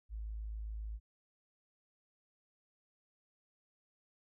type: tone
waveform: sine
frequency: 53.7 Hz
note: A1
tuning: 41 cents flat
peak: -39 dBFS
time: 0.09-1 s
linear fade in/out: 50 ms
effects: none